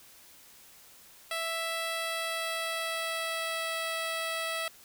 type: tone with pitch glide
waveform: 10% pulse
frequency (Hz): 659.3 to 654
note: E5 to E5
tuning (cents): 0 to -14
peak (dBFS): -23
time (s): 1.31-4.68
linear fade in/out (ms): 2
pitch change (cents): -14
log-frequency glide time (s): 1.87-3.9
effects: white hiss -55 dBFS RMS until 4.84 s